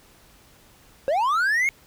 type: linear sweep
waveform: triangle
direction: up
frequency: 519 to 2208 Hz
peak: -17 dBFS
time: 1.08-1.69 s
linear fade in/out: 0 ms
effects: pink hiss -54 dBFS RMS until 1.86 s